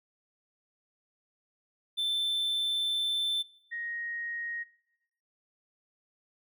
triangle / sine tone pair in turn, 3539 / 1874.7 Hz, A7 / A#6, +9 / +9 cents, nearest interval major seventh, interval 1100 cents, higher first, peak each -26 / -34 dBFS, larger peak first, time 1.97-3.43 / 3.71-4.64 s, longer first, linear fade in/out 20 ms, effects noise-tail reverb RT60 0.9 s tail -20 dB re dry

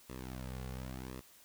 sawtooth tone with flanger, 64 Hz, C2, 38 cents flat, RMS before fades -44 dBFS, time 0.09-1.21 s, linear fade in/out 10 ms, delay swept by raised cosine 1.3 to 3.2 ms, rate 0.91 Hz, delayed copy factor -0.8, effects white hiss -61 dBFS RMS until 1.44 s

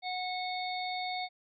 harmonic tone, 733 Hz, F#5, 16 cents flat, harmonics 1 / 3 / 5 / 6, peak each -35 / -40 / -42 / -43 dBFS, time 0.02-1.29 s, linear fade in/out 50 ms, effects none

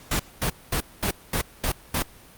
pink noise bursts, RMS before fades -24 dBFS, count 7, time 0.11-2.025 s, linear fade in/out 5 ms, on 85 ms, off 220 ms, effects pink hiss -49 dBFS RMS until 2.37 s + Opus 48 kbps

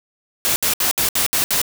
white noise bursts, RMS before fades -18 dBFS, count 7, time 0.45-1.616 s, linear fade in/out 0 ms, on 110 ms, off 66 ms, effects none

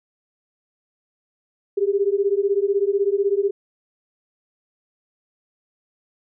sine beating tone pair, 392 / 408 Hz, G4 / G#4, 0 / -31 cents, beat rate 16 Hz, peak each -20 dBFS, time 1.77-3.51 s, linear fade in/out 10 ms, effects none

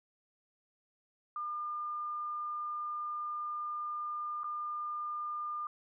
sine tone with dropouts, 1205 Hz, D6, 44 cents sharp, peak -35 dBFS, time 1.36-5.67 s, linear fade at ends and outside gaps 2 ms, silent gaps 4.434-4.442 s, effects none

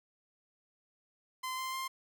sawtooth tone with pitch steps, 1032 / 1042.8 / 1053.7 Hz, C6 / C6 / C6, -24 / -6 / +12 cents, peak -32 dBFS, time 1.43-1.88 s, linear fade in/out 10 ms, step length 150 ms, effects none

